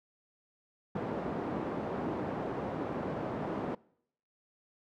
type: band-pass noise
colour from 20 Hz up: pink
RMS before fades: -36 dBFS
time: 0.95-3.75 s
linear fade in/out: 5 ms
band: 180 to 830 Hz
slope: 12 dB/octave
effects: noise-tail reverb RT60 0.7 s tail -24 dB re dry